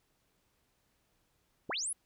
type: linear sweep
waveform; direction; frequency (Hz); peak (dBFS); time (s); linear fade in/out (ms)
sine; up; 65 to 11175; -33; 1.69-1.93; 5
effects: pink hiss -75 dBFS RMS until 2.05 s